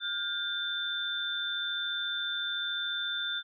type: tone cluster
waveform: sine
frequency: 1418 / 1579 / 3553 Hz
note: F6 / G6 / A7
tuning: +26 / +12 / +16 cents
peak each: -37 / -39 / -32 dBFS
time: 0-3.43 s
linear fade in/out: 50 ms
effects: none